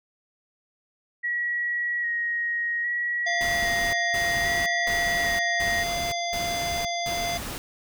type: tone with vibrato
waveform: sine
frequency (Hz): 1901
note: A#6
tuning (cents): +33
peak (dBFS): -24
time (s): 1.23-5.84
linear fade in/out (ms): 20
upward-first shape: square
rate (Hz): 0.62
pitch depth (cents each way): 17
type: harmonic tone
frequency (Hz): 691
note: F5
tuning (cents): -19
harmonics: 1 / 3 / 5 / 7 / 9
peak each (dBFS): -28 / -33 / -35 / -36 / -38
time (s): 3.26-7.38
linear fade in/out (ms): 10
type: noise bursts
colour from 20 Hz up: pink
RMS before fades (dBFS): -34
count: 6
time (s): 3.41-7.58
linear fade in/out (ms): 0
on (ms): 520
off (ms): 210
effects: none